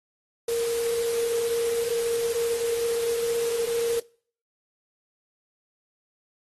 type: tone in noise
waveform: sine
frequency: 466.2 Hz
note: A#4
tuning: in tune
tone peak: -23 dBFS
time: 0.48-4 s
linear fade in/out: 5 ms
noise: white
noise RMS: -35 dBFS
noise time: 0.48-4 s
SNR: +9 dB
effects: noise-tail reverb RT60 0.5 s tail -24 dB re dry + AAC 32 kbps